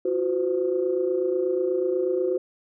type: tone cluster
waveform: sine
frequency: 341.1 / 369.3 / 511 Hz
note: F4 / F#4 / C5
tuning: -41 / -3 / -41 cents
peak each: -30 / -23 / -26 dBFS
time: 0.05-2.38 s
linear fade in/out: 5 ms
effects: tanh soft clip ceiling -12 dBFS